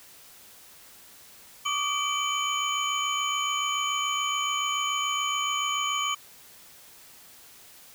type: tone cluster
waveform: sine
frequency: 1142 / 1209 / 2321 / 3044 / 6770 Hz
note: D6 / D6 / D7 / F#7 / G#8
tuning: -49 / +50 / -21 / +48 / +32 cents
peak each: -30 / -33 / -33 / -30 / -35 dBFS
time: 1.65-6.15 s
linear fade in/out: 10 ms
effects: white hiss -51 dBFS RMS until 7.94 s